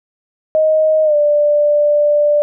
sine tone with pitch glide, 625 to 589.9 Hz, D#5 to D5, +8 to +8 cents, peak -9 dBFS, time 0.55-2.42 s, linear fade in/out 0 ms, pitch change -100 cents, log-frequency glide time 1.04-1.15 s, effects none

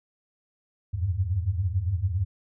sine tone cluster, 83.5 / 94.2 / 101.3 Hz, E2 / F#2 / G#2, +23 / +32 / -43 cents, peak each -28 dBFS, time 0.93-2.25 s, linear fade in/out 20 ms, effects none

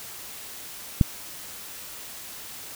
click, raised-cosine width 5 ms, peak -4 dBFS, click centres 1.012 s, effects white hiss -40 dBFS RMS until 2.75 s

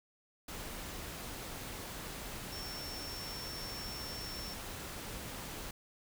sine tone in noise, 5430 Hz, F8, 50 cents flat, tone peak -44 dBFS, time 2.52-4.54 s, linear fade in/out 5 ms, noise pink, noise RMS -44 dBFS, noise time 0.48-5.71 s, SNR -3 dB, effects none

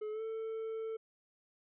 triangle tone with pitch glide, 427.1 to 445 Hz, G#4 to A4, +48 to +20 cents, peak -35 dBFS, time 0.01-0.97 s, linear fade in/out 10 ms, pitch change +72 cents, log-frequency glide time 0.11-0.22 s, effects resampled to 8000 Hz

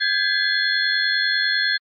sine tone cluster, 1598 / 1688 / 2020 / 3415 / 4251 Hz, G6 / G#6 / B6 / G#7 / C8, +33 / +28 / +39 / +48 / +27 cents, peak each -22 / -22 / -31 / -27 / -23 dBFS, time 0-1.78 s, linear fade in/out 20 ms, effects MP3 32 kbps

